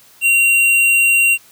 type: tone with hard clipping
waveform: sine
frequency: 2755 Hz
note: F7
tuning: 24 cents flat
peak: -11 dBFS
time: 0.21-1.38 s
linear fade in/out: 50 ms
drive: 13 dB
effects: white hiss -47 dBFS RMS until 1.51 s + high-pass 60 Hz 12 dB/octave